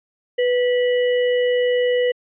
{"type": "tone with sample-and-hold", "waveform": "sine", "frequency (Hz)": 493.9, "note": "B4", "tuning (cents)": 0, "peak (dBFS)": -15, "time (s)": [0.38, 2.12], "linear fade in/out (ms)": 10, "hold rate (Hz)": 2450, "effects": ["resampled to 8000 Hz"]}